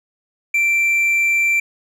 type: tone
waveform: triangle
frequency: 2349 Hz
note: D7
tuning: in tune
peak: -12 dBFS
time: 0.54-1.6 s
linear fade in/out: 5 ms
effects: none

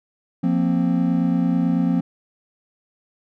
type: chord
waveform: triangle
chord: F suspended fourth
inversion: none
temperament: just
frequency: 174.61 / 232.8 / 261.9 Hz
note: F3 / Bb3 / C4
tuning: 0 / -2 / +2 cents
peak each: -18 / -21 / -19 dBFS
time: 0.43-2.01 s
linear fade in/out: 10 ms
effects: none

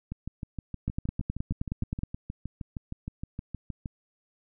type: two click trains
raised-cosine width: 5 ms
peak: -22 / -17 dBFS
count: 25 / 12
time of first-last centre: 0.12-3.858 / 0.88-2.034 s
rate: 6.42 / 9.53 Hz
effects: none

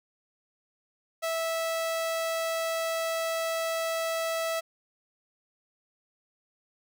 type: tone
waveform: sawtooth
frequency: 655 Hz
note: E5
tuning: 11 cents flat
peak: -24 dBFS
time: 1.22-4.61 s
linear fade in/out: 20 ms
effects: none

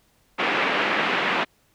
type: band-pass noise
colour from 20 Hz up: white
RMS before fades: -23 dBFS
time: 0.38-1.45 s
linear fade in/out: 20 ms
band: 190 to 2600 Hz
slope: 24 dB/octave
effects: pink hiss -63 dBFS RMS until 1.74 s

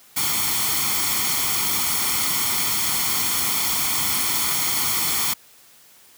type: noise with comb filter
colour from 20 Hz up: white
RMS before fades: -22 dBFS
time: 0.16-5.34 s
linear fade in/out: 10 ms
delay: 0.91 ms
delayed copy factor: +0.65
effects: white hiss -51 dBFS RMS until 6.17 s + high-pass 80 Hz 12 dB/octave

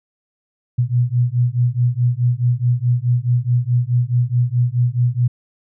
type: beating tone pair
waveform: sine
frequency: 120 / 124.7 Hz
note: B2 / B2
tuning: -49 / +17 cents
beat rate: 4.7 Hz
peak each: -17 dBFS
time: 0.78-5.28 s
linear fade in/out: 10 ms
effects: none

